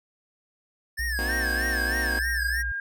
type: tone with vibrato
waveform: square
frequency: 1746 Hz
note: A6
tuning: 14 cents flat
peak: -28 dBFS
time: 0.97-2.63 s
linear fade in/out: 20 ms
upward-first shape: sine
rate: 3.2 Hz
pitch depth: 120 cents each way
type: tone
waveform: sine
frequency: 60 Hz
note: B1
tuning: 49 cents flat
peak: -29 dBFS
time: 0.99-2.72 s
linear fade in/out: 5 ms
type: chord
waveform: 20% pulse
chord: C half-diminished seventh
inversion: third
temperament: equal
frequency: 233.1 / 261.6 / 311.1 / 370 Hz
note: Bb3 / C4 / Eb4 / Gb4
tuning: 0 / 0 / 0 / 0 cents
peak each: -33 dBFS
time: 1.19-2.19 s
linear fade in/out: 0 ms
type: tone with pitch glide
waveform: sine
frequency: 1581 to 1613.3 Hz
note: G6 to G6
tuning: +14 to +49 cents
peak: -28 dBFS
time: 1.29-2.8 s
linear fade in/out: 2 ms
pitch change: +35 cents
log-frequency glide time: 1.91-2.58 s
effects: none